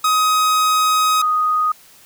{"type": "tone pair in turn", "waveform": ["45% pulse", "sine"], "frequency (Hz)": [1260, 1244.8], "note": ["D#6", "D#6"], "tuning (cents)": [21, 0], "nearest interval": "unison", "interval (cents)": 21, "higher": "first", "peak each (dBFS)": [-13, -14], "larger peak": "first", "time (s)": [[0.04, 1.22], [1.22, 1.72]], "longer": "first", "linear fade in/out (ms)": 5, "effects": ["white hiss -47 dBFS RMS until 2.05 s"]}